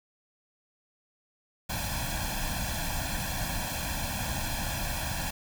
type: noise with comb filter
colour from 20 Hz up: pink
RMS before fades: -32 dBFS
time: 1.69-5.31 s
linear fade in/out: 10 ms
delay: 1.2 ms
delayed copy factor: +0.95
effects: none